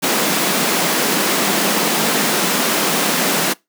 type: high-pass noise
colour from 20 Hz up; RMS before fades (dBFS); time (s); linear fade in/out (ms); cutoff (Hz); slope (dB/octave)
pink; -17; 0.02-3.54; 20; 170; 48
effects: noise-tail reverb RT60 0.2 s tail -23 dB re dry